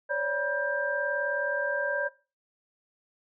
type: tone cluster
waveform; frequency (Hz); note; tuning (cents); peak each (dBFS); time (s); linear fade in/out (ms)
sine; 538 / 577 / 967 / 1586; C5 / D5 / B5 / G6; +48 / -31 / -37 / +20; -35 / -30 / -37 / -30; 0.09-2.09; 20
effects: noise-tail reverb RT60 0.3 s tail -18 dB re dry